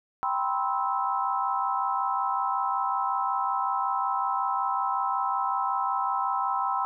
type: chord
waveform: sine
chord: C major seventh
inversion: second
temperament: just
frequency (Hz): 784.9 / 981.1 / 1046.5 / 1308.1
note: G5 / B5 / C6 / E6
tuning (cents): +2 / -12 / 0 / -14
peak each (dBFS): -30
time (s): 0.23-6.85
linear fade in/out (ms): 0
effects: none